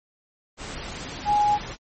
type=tone in noise; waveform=sine; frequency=831 Hz; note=G#5; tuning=1 cent sharp; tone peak=-17 dBFS; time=1.25-1.59 s; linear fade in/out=50 ms; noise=pink; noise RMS=-35 dBFS; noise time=0.57-1.77 s; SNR=+15 dB; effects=MP3 32 kbps

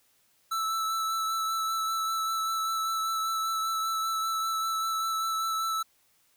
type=tone with vibrato; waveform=square; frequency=1318.5 Hz; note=E6; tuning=in tune; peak=-28 dBFS; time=0.51-5.83 s; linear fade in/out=10 ms; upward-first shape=sine; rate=5.1 Hz; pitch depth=13 cents each way; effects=white hiss -67 dBFS RMS until 6.36 s

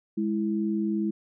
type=tone pair together; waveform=sine; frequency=207.4 / 329.6 Hz; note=G#3 / E4; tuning=-2 / 0 cents; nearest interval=minor sixth; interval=802 cents; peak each=-26 / -28 dBFS; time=0.17-1.11 s; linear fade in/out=10 ms; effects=none

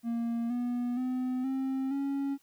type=tone with pitch steps; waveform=triangle; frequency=233.1 / 243.4 / 254.2 / 265.5 / 277.2 Hz; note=A#3 / B3 / C4 / C4 / C#4; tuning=0 / -25 / -50 / +25 / 0 cents; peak=-27 dBFS; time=0.03-2.38 s; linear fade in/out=50 ms; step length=470 ms; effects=white hiss -68 dBFS RMS until 2.42 s

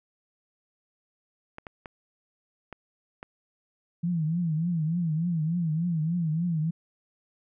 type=clicks; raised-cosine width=0.5 ms; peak=-24 dBFS; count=5; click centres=1.584 / 1.668 / 1.858 / 2.727 / 3.229 s
type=tone with vibrato; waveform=sine; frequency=164.81 Hz; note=E3; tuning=in tune; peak=-24 dBFS; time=4.03-6.71 s; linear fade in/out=10 ms; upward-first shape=triangle; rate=3.4 Hz; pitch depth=150 cents each way
effects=none

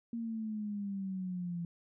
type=exponential sweep; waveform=sine; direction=down; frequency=233.9 to 169.6 Hz; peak=-35 dBFS; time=0.13-1.65 s; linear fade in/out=2 ms; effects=none

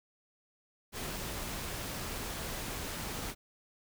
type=noise; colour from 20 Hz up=pink; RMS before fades=-39 dBFS; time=0.92-3.35 s; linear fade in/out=50 ms; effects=none

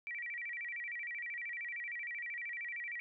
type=tone with vibrato; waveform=sine; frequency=2114 Hz; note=C7; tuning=17 cents sharp; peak=-39 dBFS; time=0.07-3 s; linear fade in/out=0 ms; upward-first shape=square; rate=13 Hz; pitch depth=170 cents each way; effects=none

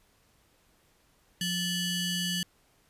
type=ring-modulated tone; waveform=sawtooth; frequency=1568 Hz; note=G6; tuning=in tune; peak=-22 dBFS; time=1.41-2.43 s; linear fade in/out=2 ms; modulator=1390 Hz; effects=pink hiss -66 dBFS RMS until 2.89 s + resampled to 32000 Hz

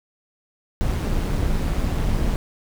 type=noise with amplitude modulation; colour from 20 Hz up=brown; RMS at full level=-19 dBFS; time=0.81-2.36 s; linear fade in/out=0 ms; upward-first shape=sine; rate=184 Hz; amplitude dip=55%; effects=none

